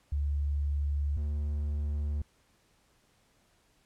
sine / triangle tone pair in turn, 72 / 73.43 Hz, D2 / D2, -34 / 0 cents, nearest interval unison, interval 34 cents, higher second, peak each -27 dBFS, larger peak neither, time 0.12-1.17 / 1.17-2.22 s, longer neither, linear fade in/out 5 ms, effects pink hiss -68 dBFS RMS until 3.85 s + low-pass 11000 Hz 12 dB/octave

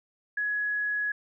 sine tone, 1680 Hz, G#6, 19 cents sharp, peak -26 dBFS, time 0.37-1.12 s, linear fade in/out 5 ms, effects none

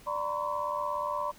sine tone cluster, 590 / 943 / 1020 / 1123 Hz, D5 / A#5 / C6 / C#6, +8 / +20 / -44 / +22 cents, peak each -35 / -36 / -33 / -37 dBFS, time 0.06-1.32 s, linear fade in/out 20 ms, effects pink hiss -55 dBFS RMS until 1.38 s

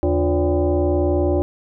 sine tone with frequency modulation, 139.1 Hz, C#3, 6 cents sharp, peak -15 dBFS, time 0.03-1.42 s, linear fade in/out 0 ms, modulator 218 Hz, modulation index 2.2, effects none

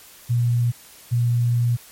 sine tone pair in turn, 120 / 120 Hz, B2 / B2, -49 / -49 cents, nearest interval unison, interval 0 cents, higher neither, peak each -16 dBFS, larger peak neither, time 0.29-0.72 / 1.11-1.77 s, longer second, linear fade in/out 20 ms, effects white hiss -46 dBFS RMS until 1.91 s + MP3 64 kbps

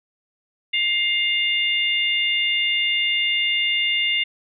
sine tone cluster, 2110 / 2820 / 3560 Hz, C7 / F7 / A7, +14 / +16 / +20 cents, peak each -22 / -21 / -27 dBFS, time 0.73-4.24 s, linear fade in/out 10 ms, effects none

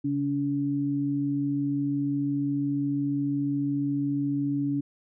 sine tone pair together, 138.59 / 284.3 Hz, C#3 / C#4, 0 / +44 cents, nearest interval octave, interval 1244 cents, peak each -31 / -25 dBFS, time 0.04-4.81 s, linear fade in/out 10 ms, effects none

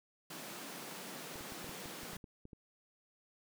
pink high-pass noise, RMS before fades -47 dBFS, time 0.3-2.17 s, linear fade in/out 5 ms, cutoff 150 Hz, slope 48 dB/octave
clicks, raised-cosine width 3 ms, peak -38 dBFS, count 12, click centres 1.357 / 1.409 / 1.522 / 1.643 / 1.693 / 1.858 / 2.033 / 2.133 / 2.166 / 2.242 / 2.454 / 2.532 s
effects none

